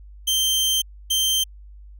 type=tone bursts at uneven times; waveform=sawtooth; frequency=3135 Hz; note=G7; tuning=1 cent flat; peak=-15 dBFS; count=2; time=0.27-0.82 / 1.1-1.44 s; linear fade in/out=10 ms; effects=added 50 Hz sine -40 dBFS peak until 1.99 s